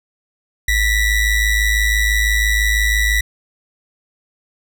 square ring-modulated tone, 957 Hz, A#5, 45 cents sharp, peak -11 dBFS, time 0.68-3.21 s, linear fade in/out 5 ms, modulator 1010 Hz, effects none

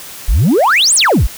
sine exponential two-way sweep, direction up then down, 38.29 to 10280 to 38.29 Hz, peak -5 dBFS, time 0.28-1.27 s, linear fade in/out 10 ms, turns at 0.95 s, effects tanh soft clip ceiling -6 dBFS + white hiss -31 dBFS RMS until 1.37 s

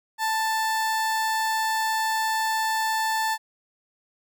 30% pulse tone, 883 Hz, A5, 6 cents sharp, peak -20 dBFS, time 0.18-3.38 s, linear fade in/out 50 ms, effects none

